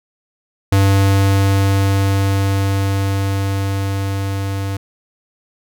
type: tone with level ramp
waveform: square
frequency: 98 Hz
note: G2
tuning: in tune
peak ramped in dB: -10 to -20 dBFS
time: 0.72-4.77 s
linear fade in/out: 5 ms
effects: none